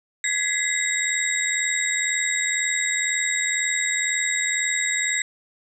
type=tone cluster; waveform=sine; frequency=1683 / 1990 / 2072 / 3793 / 7640 Hz; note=G#6 / B6 / C7 / A#7 / A#8; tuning=+23 / +13 / -17 / +29 / +42 cents; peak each=-30 / -27 / -27 / -31 / -25 dBFS; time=0.24-5.22 s; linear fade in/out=2 ms; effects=9-bit